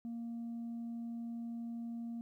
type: tone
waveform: sine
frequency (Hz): 233.1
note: A#3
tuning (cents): 0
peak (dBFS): -37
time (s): 0.05-2.21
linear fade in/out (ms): 0
effects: tanh soft clip ceiling -38 dBFS + 13-bit